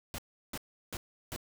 pink noise bursts, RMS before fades -39 dBFS, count 4, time 0.14-1.362 s, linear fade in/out 0 ms, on 43 ms, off 350 ms, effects none

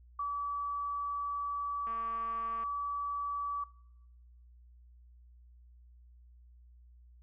sine tone, 1148 Hz, D6, 40 cents flat, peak -32 dBFS, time 0.19-3.64 s, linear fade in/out 5 ms
click train, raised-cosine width 0.5 ms, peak -37 dBFS, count 175, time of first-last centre 1.87-2.637 s, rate 227 Hz
effects noise-tail reverb RT60 1.0 s tail -24 dB re dry + added 60 Hz sine -55 dBFS peak until 7.22 s

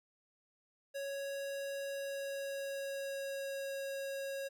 square tone with pitch glide, 554.4 to 548 Hz, C#5 to C#5, 0 to -20 cents, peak -39 dBFS, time 0.94-4.49 s, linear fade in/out 20 ms, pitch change -20 cents, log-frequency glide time 1.85-3.77 s, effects none

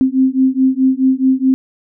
sine beating tone pair, 260 / 264.7 Hz, C4 / C4, -11 / +20 cents, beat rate 4.7 Hz, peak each -13 dBFS, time 0.01-1.54 s, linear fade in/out 0 ms, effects none

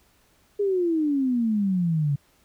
sine exponential sweep, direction down, 415.3 to 138.59 Hz, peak -20 dBFS, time 0.59-2.16 s, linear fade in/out 10 ms, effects pink hiss -62 dBFS RMS until 2.44 s

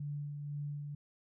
sine tone with tremolo, 145.5 Hz, D3, 16 cents flat, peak -36 dBFS, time 0-0.95 s, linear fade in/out 5 ms, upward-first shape sine, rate 2 Hz, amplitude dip 35%, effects none

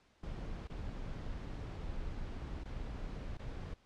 brown noise with dropouts, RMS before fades -42 dBFS, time 0.23-3.74 s, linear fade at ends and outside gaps 5 ms, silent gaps 0.675-0.698 / 2.638-2.654 / 3.372-3.392 s, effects pink hiss -69 dBFS RMS until 3.85 s + low-pass 5000 Hz 12 dB/octave

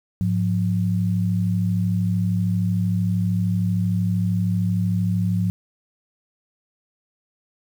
sine tone pair together, 105.3 / 178.31 Hz, G#2 / F3, +24 / +36 cents, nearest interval major sixth, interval 912 cents, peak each -21 dBFS, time 0.21-5.5 s, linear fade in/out 0 ms, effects 8-bit

